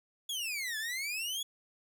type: exponential two-way sweep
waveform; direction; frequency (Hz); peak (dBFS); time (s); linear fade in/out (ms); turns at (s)
sawtooth; down then up; 3416 to 1695 to 3416; -31; 0.29-1.43; 5; 0.78
effects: none